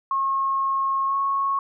sine tone with pitch glide, 1084 to 1099.1 Hz, C#6 to C#6, -39 to -15 cents, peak -20 dBFS, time 0.11-1.59 s, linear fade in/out 2 ms, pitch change +24 cents, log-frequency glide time 1.06-1.15 s, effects none

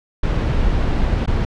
brown noise with dropouts, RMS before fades -17 dBFS, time 0.23-1.45 s, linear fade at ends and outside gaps 5 ms, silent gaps 1.261-1.275 s, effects low-pass 4000 Hz 12 dB/octave

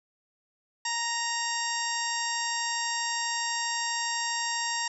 harmonic tone, 932.3 Hz, A#5, in tune, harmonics 1 / 2 / 3 / 4 / 5 / 6 / 7 / 8, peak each -33 / -34 / -39 / -41 / -39 / -34 / -44 / -36 dBFS, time 0.85-4.88 s, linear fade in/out 5 ms, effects none

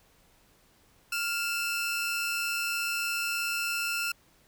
sawtooth tone pair together, 1396.9 / 2637 Hz, F6 / E7, 0 / 0 cents, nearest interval major seventh, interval 1100 cents, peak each -28 dBFS, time 1.12-4.12 s, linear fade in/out 5 ms, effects pink hiss -63 dBFS RMS until 4.47 s

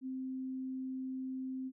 sine tone, 260.8 Hz, C4, 5 cents flat, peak -37 dBFS, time 0.01-1.72 s, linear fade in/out 50 ms, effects none

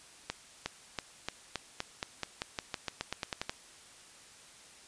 accelerating click train, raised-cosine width 0.2 ms, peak -16 dBFS, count 18, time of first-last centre 0.3-3.495 s, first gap 360 ms, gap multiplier 0.91, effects white hiss -55 dBFS RMS until 4.87 s + resampled to 22050 Hz

